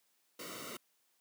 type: noise with comb filter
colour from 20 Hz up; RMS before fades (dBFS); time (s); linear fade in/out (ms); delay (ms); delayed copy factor
pink; -45; 0.39-0.77; 5; 1.2; -0.95
effects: white hiss -75 dBFS RMS until 1.2 s + high-pass 200 Hz 12 dB/octave